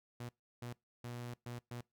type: tone bursts at uneven times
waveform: sawtooth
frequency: 120.7 Hz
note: B2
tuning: 39 cents flat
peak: -39 dBFS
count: 5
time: 0.2-0.29 / 0.62-0.73 / 1.04-1.34 / 1.46-1.59 / 1.71-1.81 s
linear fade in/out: 5 ms
effects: noise-tail reverb RT60 0.2 s tail -23 dB re dry